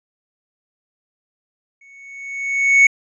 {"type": "tone with exponential growth", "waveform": "triangle", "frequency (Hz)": 2217, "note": "C#7", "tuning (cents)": 0, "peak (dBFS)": -4, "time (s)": [1.81, 2.87], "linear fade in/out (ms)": 5, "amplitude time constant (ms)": 230, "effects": ["resampled to 22050 Hz"]}